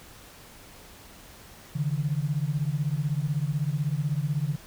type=beating tone pair; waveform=sine; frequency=140.6 / 156.6 Hz; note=C#3 / D#3; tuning=+25 / +11 cents; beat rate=16 Hz; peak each=-27 / -28 dBFS; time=1.75-4.56 s; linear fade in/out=10 ms; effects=pink hiss -49 dBFS RMS until 4.66 s